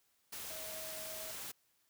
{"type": "tone in noise", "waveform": "sine", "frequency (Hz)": 635, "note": "D#5", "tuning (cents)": 35, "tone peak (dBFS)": -49, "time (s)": [0.5, 1.32], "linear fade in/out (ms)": 10, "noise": "white", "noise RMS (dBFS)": -45, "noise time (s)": [0.32, 1.52], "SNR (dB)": -7, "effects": ["white hiss -75 dBFS RMS until 1.89 s"]}